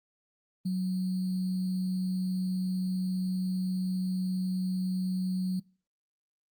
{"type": "tone with sample-and-hold", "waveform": "sine", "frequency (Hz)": 185, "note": "F#3", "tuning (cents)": 0, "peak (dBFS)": -27, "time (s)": [0.65, 5.6], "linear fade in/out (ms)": 10, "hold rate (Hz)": 4410, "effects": ["noise-tail reverb RT60 0.4 s tail -25 dB re dry", "Opus 32 kbps"]}